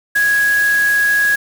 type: tone in noise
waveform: sine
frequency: 1661.2 Hz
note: G#6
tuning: in tune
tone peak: -11 dBFS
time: 0.15-1.36 s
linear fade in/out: 10 ms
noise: white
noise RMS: -27 dBFS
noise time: 0.15-1.36 s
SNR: +13 dB
effects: none